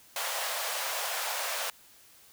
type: high-pass noise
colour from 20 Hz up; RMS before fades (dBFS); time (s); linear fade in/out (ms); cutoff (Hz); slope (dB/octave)
pink; -33; 0.16-1.7; 2; 540; 48
effects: white hiss -57 dBFS RMS until 2.32 s